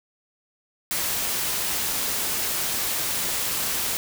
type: noise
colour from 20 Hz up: white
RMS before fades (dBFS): -26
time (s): 0.91-3.97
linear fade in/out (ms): 0
effects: none